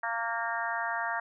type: harmonic tone with a mistuned harmonic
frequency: 230.5 Hz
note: A#3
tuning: 19 cents flat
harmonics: 3 / 4 / 5 / 6 / 7 / 8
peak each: -36 / -35 / -38 / -38 / -36 / -37 dBFS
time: 0.03-1.2 s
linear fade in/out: 5 ms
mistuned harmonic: 6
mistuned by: +23 cents
effects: none